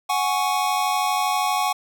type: chord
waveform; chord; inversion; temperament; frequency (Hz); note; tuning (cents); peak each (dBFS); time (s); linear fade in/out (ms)
square; F# suspended second; none; just; 740 / 832.5 / 1110; F#5 / G#5 / C#6; 0 / +4 / +2; -25; 0.09-1.73; 10
effects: none